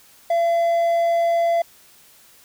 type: tone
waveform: triangle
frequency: 678 Hz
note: E5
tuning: 49 cents sharp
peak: -14 dBFS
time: 0.3-1.62 s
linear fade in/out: 5 ms
effects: white hiss -51 dBFS RMS until 2.44 s